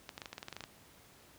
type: clicks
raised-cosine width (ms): 0.2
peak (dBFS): -25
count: 12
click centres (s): 0.092 / 0.179 / 0.218 / 0.258 / 0.33 / 0.381 / 0.429 / 0.484 / 0.527 / 0.566 / 0.607 / 0.639
effects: pink hiss -60 dBFS RMS until 1.38 s + high-pass 60 Hz 12 dB/octave